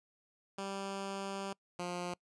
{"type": "tone pair in turn", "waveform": "10% pulse", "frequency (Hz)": [196, 177.03], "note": ["G3", "F3"], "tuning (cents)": [0, 24], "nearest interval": "major second", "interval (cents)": 176, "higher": "first", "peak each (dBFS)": [-30, -29], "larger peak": "second", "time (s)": [[0.58, 1.53], [1.79, 2.14]], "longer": "first", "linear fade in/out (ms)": 5, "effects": ["noise-tail reverb RT60 0.1 s tail -25 dB re dry", "resampled to 22050 Hz"]}